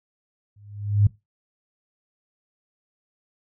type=tone with exponential growth; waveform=sine; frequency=102.7 Hz; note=G#2; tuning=19 cents flat; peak=-11 dBFS; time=0.56-1.07 s; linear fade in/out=5 ms; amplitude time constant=110 ms; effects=noise-tail reverb RT60 0.2 s tail -19 dB re dry